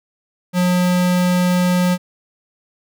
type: tone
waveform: square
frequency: 179.7 Hz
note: F3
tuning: 50 cents sharp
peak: -14 dBFS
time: 0.53-1.98 s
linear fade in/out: 50 ms
effects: none